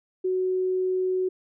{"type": "tone", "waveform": "sine", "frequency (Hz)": 371.1, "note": "F#4", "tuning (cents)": 5, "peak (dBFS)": -22, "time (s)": [0.24, 1.29], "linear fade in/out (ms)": 10, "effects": []}